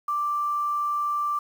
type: tone with quantisation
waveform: sine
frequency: 1176 Hz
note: D6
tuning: 2 cents sharp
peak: -23 dBFS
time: 0.08-1.39 s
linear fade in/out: 5 ms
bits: 8
effects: none